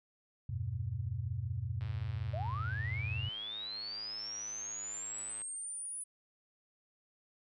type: chord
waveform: sine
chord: E minor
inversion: none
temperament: equal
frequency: 82.41 / 98 / 123.47 Hz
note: E2 / G2 / B2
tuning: 0 / 0 / 0 cents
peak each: -42 / -38 / -38 dBFS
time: 0.49-3.29 s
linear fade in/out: 5 ms
type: click train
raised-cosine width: 0.3 ms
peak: -37 dBFS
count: 387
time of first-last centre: 1.81-5.417 s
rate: 107 Hz
type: linear sweep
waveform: sine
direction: up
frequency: 570 to 9956 Hz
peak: -39 dBFS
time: 2.33-6.04 s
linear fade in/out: 10 ms
effects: none